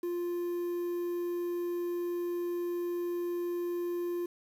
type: tone with quantisation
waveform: triangle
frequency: 349.3 Hz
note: F4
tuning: in tune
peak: -29 dBFS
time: 0.03-4.26 s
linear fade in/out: 5 ms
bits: 9
effects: none